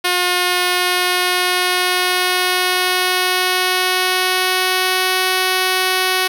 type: tone with pitch glide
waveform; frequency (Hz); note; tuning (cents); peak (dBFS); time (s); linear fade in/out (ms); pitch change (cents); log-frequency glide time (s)
5% pulse; 359.2 to 371.7; F4 to F#4; +49 to +8; -3; 0.04-6.28; 10; +59; 0.34-5.21
effects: none